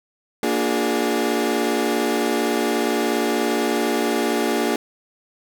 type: chord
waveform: 30% pulse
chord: Bb dominant seventh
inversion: none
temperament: equal with one note detuned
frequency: 233.1 / 293.7 / 358 / 415.3 Hz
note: Bb3 / D4 / F4 / Ab4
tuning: 0 / 0 / +43 / 0 cents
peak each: -22 dBFS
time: 0.43-4.76 s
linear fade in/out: 2 ms
effects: none